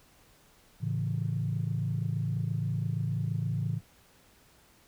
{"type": "chord", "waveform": "sine", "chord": "A major", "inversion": "none", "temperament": "equal", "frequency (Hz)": [110, 138.59, 164.81], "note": ["A2", "C#3", "E3"], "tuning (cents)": [0, 0, 0], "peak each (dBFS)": [-31, -32, -33], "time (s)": [0.8, 3.81], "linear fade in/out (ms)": 50, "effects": ["tanh soft clip ceiling -20 dBFS", "pink hiss -61 dBFS RMS until 4.87 s"]}